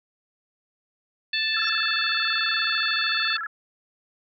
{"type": "harmonic tone", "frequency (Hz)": 880, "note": "A5", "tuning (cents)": 0, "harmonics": [2, 3, 4, 5], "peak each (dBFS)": [-28, -28, -28, -28], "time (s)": [1.33, 3.37], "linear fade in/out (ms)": 5}
{"type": "tone with vibrato", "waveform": "sine", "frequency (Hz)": 1506, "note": "F#6", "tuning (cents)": 30, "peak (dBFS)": -28, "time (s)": [1.54, 3.47], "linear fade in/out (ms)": 5, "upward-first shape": "square", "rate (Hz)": 19, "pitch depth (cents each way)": 200}
{"type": "tone with exponential growth", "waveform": "sine", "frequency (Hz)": 5510, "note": "F8", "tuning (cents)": -24, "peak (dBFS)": -29, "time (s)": [1.58, 1.69], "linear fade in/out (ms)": 2, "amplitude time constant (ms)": 23}
{"effects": []}